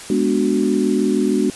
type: chord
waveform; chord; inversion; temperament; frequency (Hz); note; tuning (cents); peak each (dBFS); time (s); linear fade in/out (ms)
sine; G# half-diminished seventh; none; equal; 207.7 / 246.9 / 293.7 / 370; G#3 / B3 / D4 / F#4; 0 / 0 / 0 / 0; -20; 0.1-1.5; 2
effects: white hiss -35 dBFS RMS until 1.55 s + resampled to 24000 Hz